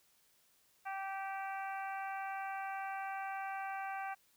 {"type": "harmonic tone", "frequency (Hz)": 388.7, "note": "G4", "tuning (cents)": -15, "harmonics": [2, 3, 4, 5, 6, 7], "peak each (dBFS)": [-40, -48, -46, -53, -51, -56], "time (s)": [0.85, 4.15], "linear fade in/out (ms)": 20, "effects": ["white hiss -71 dBFS RMS until 4.36 s"]}